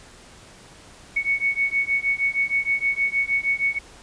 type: beating tone pair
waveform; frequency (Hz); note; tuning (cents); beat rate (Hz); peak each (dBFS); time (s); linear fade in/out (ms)
sine; 2217 / 2223.4; C#7 / C#7; 0 / +5; 6.4; -23 / -23; 1.16-3.79; 10
effects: pink hiss -47 dBFS RMS until 4.02 s + resampled to 22050 Hz